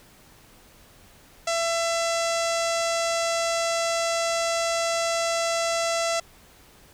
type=tone with low-pass filter; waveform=sawtooth; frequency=670 Hz; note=E5; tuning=28 cents sharp; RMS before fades=-25 dBFS; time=1.47-6.2 s; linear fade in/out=5 ms; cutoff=7000 Hz; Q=2.3; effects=pink hiss -53 dBFS RMS until 6.93 s